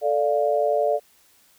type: chord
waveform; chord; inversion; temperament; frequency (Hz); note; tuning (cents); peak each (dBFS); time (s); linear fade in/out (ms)
sine; D minor; second; equal; 440 / 587.3 / 698.5; A4 / D5 / F5; 0 / 0 / 0; -24 / -21 / -24; 0.01-1; 50
effects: white hiss -58 dBFS RMS until 1.58 s